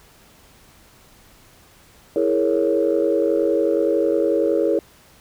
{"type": "chord", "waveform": "sine", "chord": "A# half-diminished seventh", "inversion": "second", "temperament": "equal", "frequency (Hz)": [329.6, 415.3, 466.2, 554.4], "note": ["E4", "G#4", "A#4", "C#5"], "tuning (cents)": [0, 0, 0, 0], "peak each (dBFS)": -21, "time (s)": [2.16, 4.79], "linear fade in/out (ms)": 2, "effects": ["tanh soft clip ceiling -7 dBFS", "pink hiss -51 dBFS RMS until 5.2 s"]}